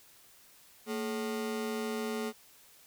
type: ring-modulated tone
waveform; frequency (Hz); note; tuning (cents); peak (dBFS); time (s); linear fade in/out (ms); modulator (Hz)
40% pulse; 328.2; E4; -8; -29; 0.86-2.33; 50; 99.9
effects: white hiss -59 dBFS RMS until 2.86 s